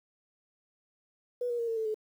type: tone with pitch steps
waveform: sine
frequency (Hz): 490 / 477.7 / 465.7 / 454 / 442.6 / 431.5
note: B4 / A#4 / A#4 / A#4 / A4 / A4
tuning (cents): -14 / +42 / -2 / -46 / +10 / -34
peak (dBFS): -29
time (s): 1.41-1.944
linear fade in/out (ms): 5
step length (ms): 89
effects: 10-bit